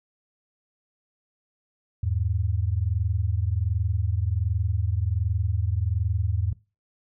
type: tone pair together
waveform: sine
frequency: 82.41 / 103.73 Hz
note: E2 / G#2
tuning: 0 / -2 cents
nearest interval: major third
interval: 398 cents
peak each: -25 dBFS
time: 2.03-6.53 s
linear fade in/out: 5 ms
effects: noise-tail reverb RT60 0.3 s tail -22 dB re dry